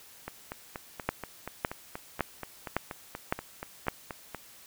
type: two click trains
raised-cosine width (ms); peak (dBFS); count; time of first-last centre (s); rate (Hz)
0.5; -21 / -11; 18 / 6; 0.28-4.347 / 1.09-3.883; 4.18 / 1.79
effects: white hiss -53 dBFS RMS until 4.66 s